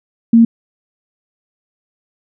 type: tone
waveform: sine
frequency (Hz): 230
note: A#3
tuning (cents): -23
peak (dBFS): -4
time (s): 0.33-0.45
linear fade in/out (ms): 5
effects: none